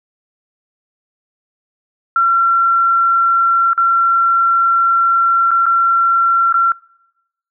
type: tone with dropouts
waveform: sine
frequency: 1362 Hz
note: F6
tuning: 44 cents flat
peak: -9 dBFS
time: 2.16-6.72 s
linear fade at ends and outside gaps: 2 ms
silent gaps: 3.733-3.777 / 5.508-5.514 / 5.657-5.664 / 6.526-6.541 s
effects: noise-tail reverb RT60 0.9 s tail -25 dB re dry